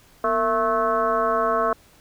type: tone with frequency modulation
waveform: sine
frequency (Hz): 880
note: A5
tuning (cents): 0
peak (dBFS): -18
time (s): 0.24-1.73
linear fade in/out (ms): 2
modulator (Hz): 212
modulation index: 2.3
effects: pink hiss -54 dBFS RMS until 2 s